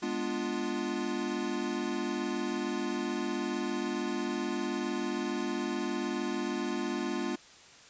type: chord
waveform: square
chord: G# diminished seventh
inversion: none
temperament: equal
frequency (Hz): 207.7 / 246.9 / 293.7 / 349.2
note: G#3 / B3 / D4 / F4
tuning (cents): 0 / 0 / 0 / 0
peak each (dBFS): -39 / -37 / -38 / -36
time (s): 0.02-7.36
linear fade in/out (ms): 10
effects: white hiss -54 dBFS RMS until 7.89 s + resampled to 16000 Hz

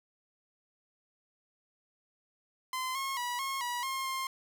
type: tone with pitch steps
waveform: sawtooth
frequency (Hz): 1031 / 1082 / 973 / 1082 / 970 / 1068 / 1060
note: C6 / C#6 / B5 / C#6 / B5 / C6 / C6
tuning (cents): -26 / -42 / -26 / -42 / -31 / +35 / +22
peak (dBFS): -29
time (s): 2.73-4.27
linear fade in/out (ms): 2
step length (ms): 220
effects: none

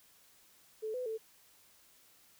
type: tone with pitch steps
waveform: sine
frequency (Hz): 436 / 503 / 442.3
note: A4 / B4 / A4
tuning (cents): -16 / +32 / +9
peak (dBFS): -35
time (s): 0.82-1.18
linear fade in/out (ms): 20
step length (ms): 120
effects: white hiss -64 dBFS RMS until 2.39 s

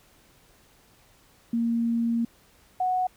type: tone pair in turn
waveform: sine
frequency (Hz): 232.3 / 737.5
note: A#3 / F#5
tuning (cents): -6 / -6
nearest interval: octave + minor sixth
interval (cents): 2000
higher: second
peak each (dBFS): -22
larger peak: neither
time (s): 1.53-2.25 / 2.8-3.07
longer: first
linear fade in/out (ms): 5
effects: pink hiss -59 dBFS RMS until 3.16 s

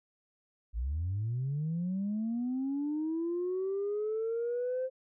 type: linear sweep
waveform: sine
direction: up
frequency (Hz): 51.91 to 523.3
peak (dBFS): -29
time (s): 0.73-4.9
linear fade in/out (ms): 50
effects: tanh soft clip ceiling -27 dBFS

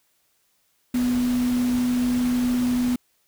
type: tone in noise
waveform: sine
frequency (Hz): 246.9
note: B3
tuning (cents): 0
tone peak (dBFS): -19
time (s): 0.94-2.96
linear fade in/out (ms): 5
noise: pink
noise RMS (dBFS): -35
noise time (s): 0.94-2.96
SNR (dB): +13
effects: white hiss -67 dBFS RMS until 3.27 s

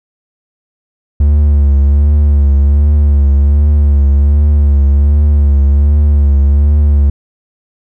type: tone with vibrato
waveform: triangle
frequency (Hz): 71.8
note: D2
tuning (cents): -39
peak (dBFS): -3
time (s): 1.2-7.1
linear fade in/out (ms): 5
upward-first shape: triangle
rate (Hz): 1.3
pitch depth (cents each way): 58
effects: none

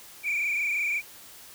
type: tone with frequency modulation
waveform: sine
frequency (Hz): 2349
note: D7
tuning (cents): 0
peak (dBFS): -23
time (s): 0.23-1.02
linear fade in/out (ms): 50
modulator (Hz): 25.7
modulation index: 3.5
effects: tanh soft clip ceiling -22 dBFS + white hiss -48 dBFS RMS until 1.54 s

